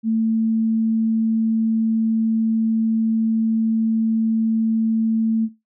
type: tone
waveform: sine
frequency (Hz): 223.3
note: A3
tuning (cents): +26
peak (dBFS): -16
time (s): 0.03-5.49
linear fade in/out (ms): 50
effects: noise-tail reverb RT60 0.2 s tail -17 dB re dry